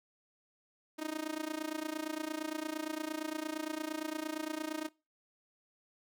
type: tone with amplitude modulation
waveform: sawtooth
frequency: 311.1 Hz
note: D#4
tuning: in tune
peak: -29 dBFS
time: 0.98-4.89 s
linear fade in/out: 20 ms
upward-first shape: sine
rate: 28.7 Hz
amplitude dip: 90%
effects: noise-tail reverb RT60 0.3 s tail -24 dB re dry